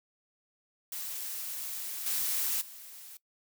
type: noise with level steps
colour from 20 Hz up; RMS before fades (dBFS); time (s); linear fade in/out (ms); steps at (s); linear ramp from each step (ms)
blue; -38 / -31 / -48; 0.92-3.17; 2; 2.06 / 2.61; 5
effects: noise-tail reverb RT60 0.1 s tail -20 dB re dry